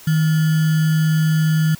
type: tone with sample-and-hold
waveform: sine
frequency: 157.7 Hz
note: D#3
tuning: 24 cents sharp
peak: -13 dBFS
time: 0.07-1.75 s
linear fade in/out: 5 ms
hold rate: 1575 Hz
effects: white hiss -42 dBFS RMS until 1.79 s